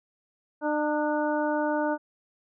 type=harmonic tone with a mistuned harmonic; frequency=300 Hz; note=D4; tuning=37 cents sharp; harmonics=1 / 2 / 3 / 4 / 5; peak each=-28 / -28 / -30 / -40 / -34 dBFS; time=0.61-1.98 s; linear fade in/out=50 ms; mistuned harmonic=5; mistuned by=-31 cents; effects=none